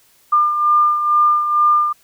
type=beating tone pair; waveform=sine; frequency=1200 / 1202.2 Hz; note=D6 / D6; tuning=+37 / +40 cents; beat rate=2.2 Hz; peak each=-12 / -20 dBFS; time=0.32-1.93 s; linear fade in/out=10 ms; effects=white hiss -54 dBFS RMS until 2.03 s